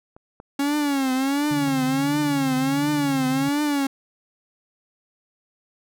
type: clicks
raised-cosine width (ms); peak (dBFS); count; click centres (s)
1; -31 / -26 / -27; 3; 0.165 / 0.401 / 1.681
type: tone with vibrato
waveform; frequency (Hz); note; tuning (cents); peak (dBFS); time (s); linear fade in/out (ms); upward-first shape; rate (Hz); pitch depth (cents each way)
45% pulse; 277.2; C#4; 0; -20; 0.59-3.87; 5; triangle; 1.4; 140
type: tone with tremolo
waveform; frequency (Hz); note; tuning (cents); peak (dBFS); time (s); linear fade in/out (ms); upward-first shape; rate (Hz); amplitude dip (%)
sine; 147.6; D3; +9; -26; 1.51-3.49; 2; sine; 19; 45
effects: none